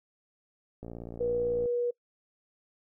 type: click train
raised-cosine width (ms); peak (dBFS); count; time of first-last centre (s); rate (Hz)
2; -28; 49; 0.83-1.658; 58
type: tone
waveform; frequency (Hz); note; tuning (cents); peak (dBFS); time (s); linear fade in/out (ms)
sine; 482.5; B4; -40; -26; 1.2-1.91; 10
effects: noise-tail reverb RT60 0.1 s tail -24 dB re dry